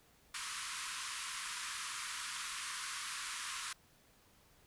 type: band-pass noise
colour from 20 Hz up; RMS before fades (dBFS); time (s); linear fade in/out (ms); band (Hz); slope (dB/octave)
pink; -43; 0.34-3.73; 5; 1000 to 11000; 96
effects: pink hiss -67 dBFS RMS until 4.66 s